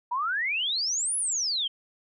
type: exponential two-way sweep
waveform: sine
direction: up then down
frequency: 932.3 to 10548 to 3050 Hz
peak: -25 dBFS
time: 0.11-1.68 s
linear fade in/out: 10 ms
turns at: 1.17 s
effects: none